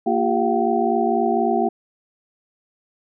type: tone cluster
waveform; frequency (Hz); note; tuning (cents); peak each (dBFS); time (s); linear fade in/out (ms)
sine; 232.4 / 350.1 / 397.5 / 699 / 763; A#3 / F4 / G4 / F5 / G5; -5 / +4 / +24 / +1 / -47; -23; 0.06-1.69; 10
effects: none